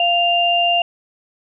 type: tone pair together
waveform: sine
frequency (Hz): 695.9 / 2794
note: F5 / F7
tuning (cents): -6 / 0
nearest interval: 2 octaves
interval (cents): 2406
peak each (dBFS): -16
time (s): 0-0.82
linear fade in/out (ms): 2
effects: none